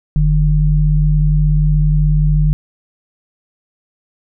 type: tone pair together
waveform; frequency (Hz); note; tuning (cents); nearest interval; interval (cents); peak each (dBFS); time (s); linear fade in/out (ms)
sine; 45.06 / 151.9; F#1 / D#3; -45 / -41; octave + major sixth; 2104; -12; 0.16-2.53; 0
effects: none